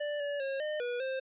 square tone with pitch steps, 588 / 575 / 542 / 608 / 485.6 / 527 Hz, D5 / D5 / C#5 / D#5 / B4 / C5, +2 / -37 / -39 / -40 / -29 / +12 cents, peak -33 dBFS, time 0-1.2 s, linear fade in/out 10 ms, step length 200 ms, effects resampled to 8000 Hz

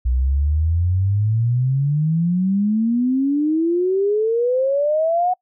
sine exponential sweep, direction up, 60.2 to 740 Hz, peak -15 dBFS, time 0.05-5.34 s, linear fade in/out 10 ms, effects noise-tail reverb RT60 0.1 s tail -26 dB re dry

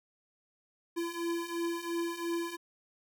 square beating tone pair, 337.2 / 340.1 Hz, E4 / F4, +39 / -46 cents, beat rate 2.9 Hz, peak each -38 / -35 dBFS, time 0.96-2.57 s, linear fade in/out 20 ms, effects none

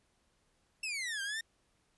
sawtooth exponential two-way sweep, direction down then up, 2700 to 1568 to 1846 Hz, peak -32 dBFS, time 0.83-1.41 s, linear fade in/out 5 ms, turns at 1.22 s, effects pink hiss -74 dBFS RMS until 1.97 s + resampled to 24000 Hz

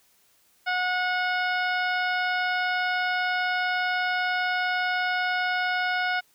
harmonic tone, 729 Hz, F#5, 26 cents flat, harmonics 1 / 2 / 3 / 4 / 5 / 6 / 7, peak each -28 / -26 / -32 / -37 / -40 / -44 / -40 dBFS, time 0.66-6.21 s, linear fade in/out 20 ms, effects white hiss -63 dBFS RMS until 6.34 s

